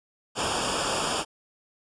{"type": "noise with comb filter", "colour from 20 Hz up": "pink", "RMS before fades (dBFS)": -27, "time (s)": [0.35, 1.25], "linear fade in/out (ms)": 50, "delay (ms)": 0.49, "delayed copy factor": -0.85, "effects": ["resampled to 22050 Hz"]}